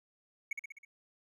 triangle tone with echo, 2217 Hz, C#7, in tune, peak -30 dBFS, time 0.51-0.53 s, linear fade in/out 5 ms, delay 64 ms, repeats 5, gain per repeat -4 dB, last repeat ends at 0.85 s, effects none

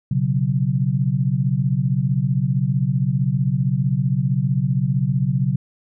sine chord, B suspended second, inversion none, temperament just, 123.47 / 138.9 / 185.21 Hz, B2 / C#3 / F#3, 0 / +4 / +2 cents, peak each -22 / -19 / -23 dBFS, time 0.11-5.56 s, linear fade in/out 5 ms, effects none

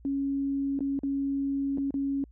sine tone with dropouts, 276.5 Hz, C#4, 4 cents flat, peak -26 dBFS, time 0.05-2.24 s, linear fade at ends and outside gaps 1 ms, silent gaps 0.791-0.806 / 0.991-1.034 / 1.775-1.782 / 1.907-1.941 s, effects added 58 Hz sine -50 dBFS peak until 2.31 s

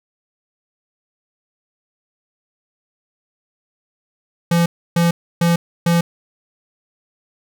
square tone bursts, 170.4 Hz, F3, 42 cents flat, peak -13 dBFS, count 4, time 4.51-6.01 s, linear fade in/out 5 ms, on 150 ms, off 300 ms, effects none

